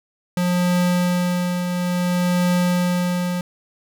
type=tone with tremolo; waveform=square; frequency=178.2 Hz; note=F3; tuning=35 cents sharp; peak=-16 dBFS; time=0.37-3.41 s; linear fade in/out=2 ms; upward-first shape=triangle; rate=0.58 Hz; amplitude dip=50%; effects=none

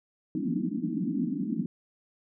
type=band-pass noise; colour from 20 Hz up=white; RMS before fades=-30 dBFS; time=0.35-1.66 s; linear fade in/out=2 ms; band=160 to 320 Hz; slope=96 dB/octave; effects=none

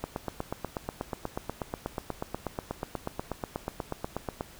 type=click train; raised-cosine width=1 ms; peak=-17 dBFS; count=37; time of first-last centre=0.04-4.409 s; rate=8.24 Hz; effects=pink hiss -51 dBFS RMS until 4.59 s

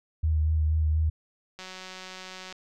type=tone with vibrato; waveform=sine; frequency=78 Hz; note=D#2; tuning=5 cents sharp; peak=-21 dBFS; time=0.23-1.1 s; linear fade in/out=10 ms; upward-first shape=sine; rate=4.2 Hz; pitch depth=23 cents each way
type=click train; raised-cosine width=0.2 ms; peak=-24 dBFS; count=175; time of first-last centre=1.59-2.525 s; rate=186 Hz
effects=none

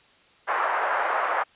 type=band-pass noise; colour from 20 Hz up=white; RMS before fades=-25 dBFS; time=0.47-1.44 s; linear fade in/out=20 ms; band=580 to 1500 Hz; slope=24 dB/octave; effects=white hiss -57 dBFS RMS until 1.55 s + resampled to 8000 Hz

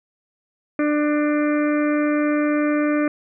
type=harmonic tone; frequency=297.4 Hz; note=D4; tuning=22 cents sharp; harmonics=1 / 2 / 4 / 5 / 6 / 7 / 8; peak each=-18 / -24 / -30 / -32 / -34 / -35 / -36 dBFS; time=0.79-3.08 s; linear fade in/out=2 ms; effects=none

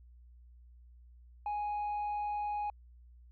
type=tone; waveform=sine; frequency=830.6 Hz; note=G#5; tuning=in tune; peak=-30 dBFS; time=1.46-2.7 s; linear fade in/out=2 ms; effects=tanh soft clip ceiling -32 dBFS + added 60 Hz sine -54 dBFS peak until 3.31 s

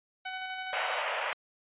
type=tone with tremolo; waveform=15% pulse; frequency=750 Hz; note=F#5; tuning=23 cents sharp; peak=-28 dBFS; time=0.25-1.02 s; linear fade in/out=10 ms; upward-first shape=square; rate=12 Hz; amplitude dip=25%
type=band-pass noise; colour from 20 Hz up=pink; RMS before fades=-33 dBFS; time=0.73-1.33 s; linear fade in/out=0 ms; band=540 to 3100 Hz; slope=48 dB/octave
effects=resampled to 8000 Hz

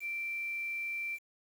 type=tone with quantisation; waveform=sine; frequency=2349 Hz; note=D7; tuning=in tune; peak=-34 dBFS; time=0-1.19 s; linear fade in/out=50 ms; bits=9; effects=none

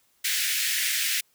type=high-pass noise; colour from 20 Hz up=pink; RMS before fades=-26 dBFS; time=0.24-1.21 s; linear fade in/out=10 ms; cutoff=1700 Hz; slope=48 dB/octave; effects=white hiss -66 dBFS RMS until 1.34 s

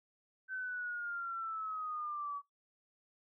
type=linear sweep; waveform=sine; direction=down; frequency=1538 to 1132 Hz; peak=-37 dBFS; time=0.48-2.42 s; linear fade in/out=50 ms; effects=noise-tail reverb RT60 0.2 s tail -26 dB re dry

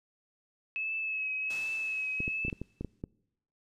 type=tone with vibrato; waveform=sine; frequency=2587 Hz; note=E7; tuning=33 cents flat; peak=-31 dBFS; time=0.76-2.5 s; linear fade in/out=0 ms; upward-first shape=triangle; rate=1.3 Hz; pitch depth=34 cents each way
type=noise with exponential decay; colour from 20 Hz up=white; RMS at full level=-42 dBFS; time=1.5-3.02 s; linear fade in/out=5 ms; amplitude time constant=330 ms
type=clicks; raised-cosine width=3 ms; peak=-23 dBFS; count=9; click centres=2.204 / 2.279 / 2.45 / 2.482 / 2.528 / 2.616 / 2.81 / 2.847 / 3.039 s
effects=noise-tail reverb RT60 0.8 s tail -25 dB re dry + low-pass 7000 Hz 12 dB/octave

